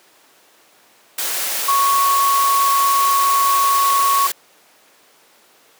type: tone in noise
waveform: sine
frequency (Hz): 1108.7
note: C#6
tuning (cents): 0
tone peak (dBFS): -13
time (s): 1.68-4.27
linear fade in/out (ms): 5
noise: white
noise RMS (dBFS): -22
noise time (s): 1.18-4.32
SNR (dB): +6
effects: pink hiss -51 dBFS RMS until 5.79 s + high-pass 400 Hz 12 dB/octave